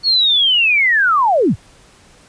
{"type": "linear sweep", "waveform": "sine", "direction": "down", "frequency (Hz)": [4408, 59.6], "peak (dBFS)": -10, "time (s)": [0.03, 1.56], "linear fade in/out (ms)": 50, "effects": ["pink hiss -47 dBFS RMS until 2.28 s", "resampled to 22050 Hz"]}